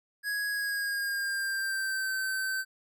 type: tone with pitch glide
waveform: square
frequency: 1663 to 1542.7 Hz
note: G#6 to G6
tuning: +2 to -28 cents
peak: -30 dBFS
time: 0.23-2.65 s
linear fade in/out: 50 ms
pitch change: -130 cents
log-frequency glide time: 0.49-2.11 s
effects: none